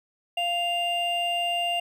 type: tone pair together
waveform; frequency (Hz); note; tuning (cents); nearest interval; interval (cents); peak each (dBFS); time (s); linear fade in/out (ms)
triangle; 697 / 2794; F5 / F7; -4 / 0; 2 octaves; 2404; -25 / -25; 0.37-1.8; 5
effects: none